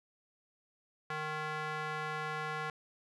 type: tone with band-pass filter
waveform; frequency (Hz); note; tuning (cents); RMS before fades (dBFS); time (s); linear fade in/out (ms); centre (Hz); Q
square; 154.3; D#3; -14; -38; 1.1-2.7; 2; 1400; 1.4
effects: none